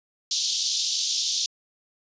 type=band-pass noise; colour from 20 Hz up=white; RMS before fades=-26 dBFS; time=0.31-1.46 s; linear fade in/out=2 ms; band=3300 to 6500 Hz; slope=48 dB/octave; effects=resampled to 16000 Hz